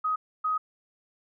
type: tone bursts at uneven times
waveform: sine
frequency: 1258 Hz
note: D#6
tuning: 19 cents sharp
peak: -24 dBFS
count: 2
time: 0.04-0.16 / 0.44-0.58 s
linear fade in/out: 10 ms
effects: none